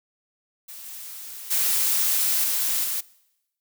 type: noise with level steps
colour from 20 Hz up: blue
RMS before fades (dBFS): -40 / -38 / -22 / -24 / -27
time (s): 0.68-3.01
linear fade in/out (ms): 10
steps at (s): 0.85 / 1.5 / 2.43 / 2.83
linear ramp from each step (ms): 20
effects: noise-tail reverb RT60 0.9 s tail -22 dB re dry